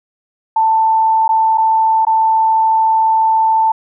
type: tone with dropouts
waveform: sine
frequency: 887 Hz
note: A5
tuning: 14 cents sharp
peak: -9 dBFS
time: 0.56-3.72 s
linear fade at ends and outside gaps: 5 ms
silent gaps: 1.28-1.29 / 1.575-1.58 / 2.051-2.068 s
effects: none